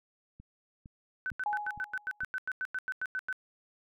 click train, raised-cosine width 5 ms, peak -37 dBFS, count 5, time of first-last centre 0.4-2.235 s, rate 2.18 Hz
sine tone bursts, 1517 Hz, F#6, 43 cents sharp, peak -31 dBFS, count 16, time 1.26-3.327 s, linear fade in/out 0 ms, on 42 ms, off 93 ms
sine tone with exponential decay, 834 Hz, G#5, 7 cents sharp, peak -27 dBFS, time 1.46-2.2 s, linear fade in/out 2 ms, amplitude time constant 160 ms
effects none

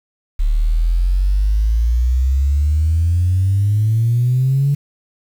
sine exponential sweep, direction up, 36 to 143.9 Hz, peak -11 dBFS, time 0.39-4.75 s, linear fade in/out 10 ms, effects tanh soft clip ceiling -7 dBFS + 7-bit

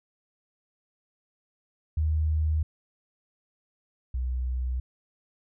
sine tone pair in turn, 77.78 / 62.81 Hz, D#2 / B1, 0 / +30 cents, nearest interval major third, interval 370 cents, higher first, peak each -22 / -26 dBFS, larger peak first, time 1.97-2.63 / 4.14-4.8 s, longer neither, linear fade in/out 5 ms, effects none

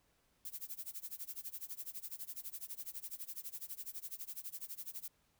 violet noise with tremolo, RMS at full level -43 dBFS, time 0.45-5.08 s, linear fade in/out 2 ms, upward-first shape sine, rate 12 Hz, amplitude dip 95%, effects pink hiss -75 dBFS RMS until 5.39 s

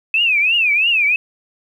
sine tone with vibrato, 2554 Hz, D#7, 45 cents sharp, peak -12 dBFS, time 0.14-1.16 s, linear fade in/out 2 ms, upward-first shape triangle, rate 3 Hz, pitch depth 220 cents each way, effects 8-bit

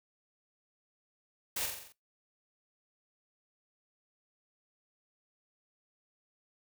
white noise with echo, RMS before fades -35 dBFS, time 1.56-1.66 s, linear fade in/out 5 ms, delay 44 ms, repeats 6, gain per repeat -4 dB, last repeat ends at 1.924 s, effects noise-tail reverb RT60 0.2 s tail -21 dB re dry

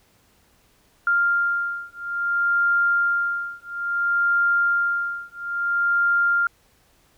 sine beating tone pair, 1396.9 / 1397.49 Hz, F6 / F6, 0 / +1 cents, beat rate 0.59 Hz, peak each -22 dBFS, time 1.07-6.47 s, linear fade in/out 2 ms, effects pink hiss -60 dBFS RMS until 7.17 s

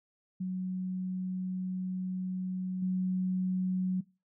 sine tone with level steps, 185 Hz, F#3, in tune, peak -31 / -27 dBFS, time 0.4-4.01 s, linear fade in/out 10 ms, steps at 2.82 s, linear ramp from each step 5 ms, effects noise-tail reverb RT60 0.3 s tail -22 dB re dry

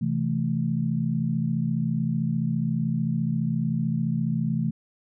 sine chord, A minor, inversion first, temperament equal, 130.81 / 164.81 / 220 Hz, C3 / E3 / A3, 0 / 0 / 0 cents, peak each -28 / -26 / -27 dBFS, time 0.01-4.71 s, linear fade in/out 10 ms, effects none

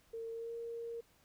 sine tone with pitch glide, 455.4 to 464.7 Hz, A#4 to A#4, -40 to -5 cents, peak -40 dBFS, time 0.13-1.01 s, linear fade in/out 10 ms, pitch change +35 cents, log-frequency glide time 0.31-0.54 s, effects pink hiss -69 dBFS RMS until 1.24 s

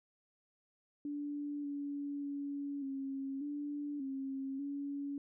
sine tone with pitch steps, 290.4 / 285.3 / 283.4 / 271.4 / 290.6 / 269.6 / 282.6 Hz, D4 / C#4 / C#4 / C#4 / D4 / C#4 / C#4, -19 / +50 / +38 / -36 / -18 / -48 / +34 cents, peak -37 dBFS, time 1.05-5.18 s, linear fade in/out 2 ms, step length 590 ms, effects none

